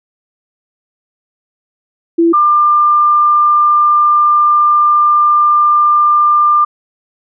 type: tone pair in turn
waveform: sine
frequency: 335.4 / 1195.2 Hz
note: E4 / D6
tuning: +30 / +30 cents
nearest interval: octave + minor seventh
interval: 2200 cents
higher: second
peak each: -6 dBFS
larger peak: neither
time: 2.18-2.33 / 2.33-6.65 s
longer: second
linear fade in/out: 10 ms
effects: none